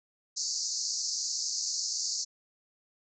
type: band-pass noise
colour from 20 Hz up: white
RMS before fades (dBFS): -33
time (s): 0.36-2.25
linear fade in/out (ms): 20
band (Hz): 4400 to 7000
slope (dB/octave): 96
effects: none